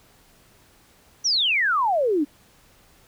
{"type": "exponential sweep", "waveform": "sine", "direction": "down", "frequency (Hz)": [6060, 273.5], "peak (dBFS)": -18, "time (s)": [1.24, 2.25], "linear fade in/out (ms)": 20, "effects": ["pink hiss -56 dBFS RMS until 3.07 s"]}